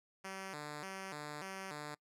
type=tone with vibrato; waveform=5% pulse; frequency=169 Hz; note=E3; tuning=43 cents sharp; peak=-32 dBFS; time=0.24-1.95 s; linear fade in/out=10 ms; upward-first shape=square; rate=1.7 Hz; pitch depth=220 cents each way; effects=noise-tail reverb RT60 0.1 s tail -24 dB re dry + low-pass 11000 Hz 12 dB/octave